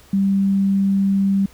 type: tone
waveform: sine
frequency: 196 Hz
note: G3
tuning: in tune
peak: -14 dBFS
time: 0.13-1.46 s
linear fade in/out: 5 ms
effects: added 65 Hz sine -49 dBFS peak until 1.53 s + pink hiss -49 dBFS RMS until 1.53 s